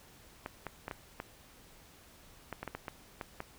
clicks, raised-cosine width 0.5 ms, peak -23 dBFS, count 12, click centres 0.461 / 0.667 / 0.881 / 0.912 / 1.201 / 2.527 / 2.63 / 2.677 / 2.75 / 2.882 / 3.212 / 3.404 s, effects pink hiss -58 dBFS RMS until 3.58 s

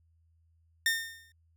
sawtooth tone with exponential decay, 1820 Hz, A#6, 42 cents flat, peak -19 dBFS, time 0.86-1.32 s, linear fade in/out 2 ms, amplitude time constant 100 ms, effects added 82 Hz sine -64 dBFS peak until 1.56 s

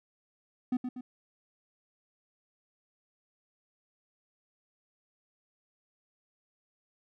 triangle tone with echo, 250.5 Hz, B3, 25 cents sharp, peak -24 dBFS, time 0.72-0.77 s, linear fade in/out 5 ms, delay 120 ms, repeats 2, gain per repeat -6 dB, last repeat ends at 1.01 s, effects none

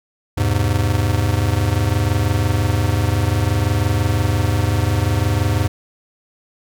square chord, E augmented, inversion none, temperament just, 82.41 / 103.01 / 128.76 Hz, E2 / G#2 / B#2, 0 / -14 / -27 cents, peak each -21 / -18 / -24 dBFS, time 0.37-5.68 s, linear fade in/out 10 ms, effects none

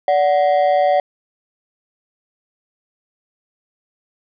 triangle ring-modulated tone, 659.3 Hz, E5, in tune, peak -7 dBFS, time 0.08-1 s, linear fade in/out 2 ms, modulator 79.9 Hz, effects resampled to 11025 Hz

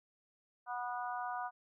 harmonic tone, 244.8 Hz, B3, 15 cents flat, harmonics 3 / 4 / 5 / 6, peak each -40 / -42 / -44 / -46 dBFS, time 0.66-1.51 s, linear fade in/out 50 ms, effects none

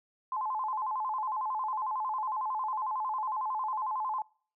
sine tone with vibrato, 946 Hz, A#5, 25 cents sharp, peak -30 dBFS, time 0.32-4.22 s, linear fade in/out 2 ms, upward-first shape square, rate 11 Hz, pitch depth 160 cents each way, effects noise-tail reverb RT60 0.5 s tail -25 dB re dry

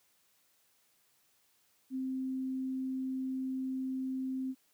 sine tone, 261.6 Hz, C4, in tune, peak -33 dBFS, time 1.9-4.55 s, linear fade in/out 50 ms, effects white hiss -71 dBFS RMS until 4.73 s + high-pass 80 Hz 12 dB/octave

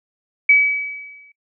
sine tone with exponential decay, 2282 Hz, C#7, 50 cents sharp, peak -7 dBFS, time 0.49-1.32 s, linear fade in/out 5 ms, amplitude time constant 180 ms, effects noise-tail reverb RT60 0.1 s tail -19 dB re dry

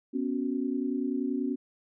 sine chord, B suspended second, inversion none, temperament equal, 246.9 / 277.2 / 370 Hz, B3 / C#4 / F#4, 0 / 0 / 0 cents, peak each -31 / -30 / -36 dBFS, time 0.13-1.56 s, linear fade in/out 20 ms, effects none

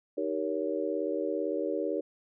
sine chord, Eb dominant seventh, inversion none, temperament just, 311.1 / 388.9 / 466.7 / 560 Hz, Eb4 / G4 / Bb4 / Db5, 0 / -14 / +2 / +18 cents, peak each -34 dBFS, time 0.17-2.01 s, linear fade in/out 10 ms, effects none

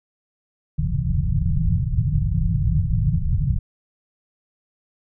white low-pass noise, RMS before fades -20 dBFS, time 0.78-3.59 s, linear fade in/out 10 ms, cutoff 170 Hz, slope 96 dB/octave, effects none

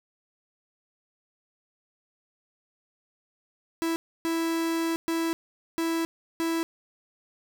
45% pulse tone bursts at uneven times, 329.6 Hz, E4, in tune, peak -25 dBFS, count 5, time 3.82-3.96 / 4.25-4.96 / 5.08-5.33 / 5.78-6.05 / 6.4-6.63 s, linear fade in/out 0 ms, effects none

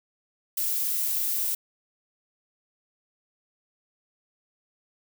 violet noise, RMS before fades -27 dBFS, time 0.57-1.55 s, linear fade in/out 5 ms, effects none

